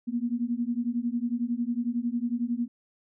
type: beating tone pair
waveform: sine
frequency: 233.1 / 244.1 Hz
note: A#3 / B3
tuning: 0 / -20 cents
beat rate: 11 Hz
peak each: -29 dBFS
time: 0.07-2.68 s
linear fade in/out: 20 ms
effects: none